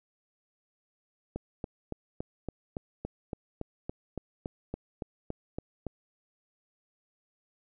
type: click train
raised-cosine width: 2 ms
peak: -21 dBFS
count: 17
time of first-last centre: 1.36-5.867 s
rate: 3.55 Hz
effects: none